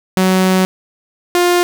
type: tone pair in turn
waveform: sawtooth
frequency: 186.9 / 352.8 Hz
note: F#3 / F4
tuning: +18 / +18 cents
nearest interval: major seventh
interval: 1100 cents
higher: second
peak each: -6 dBFS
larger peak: neither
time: 0.17-0.65 / 1.35-1.63 s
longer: first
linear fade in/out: 0 ms
effects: none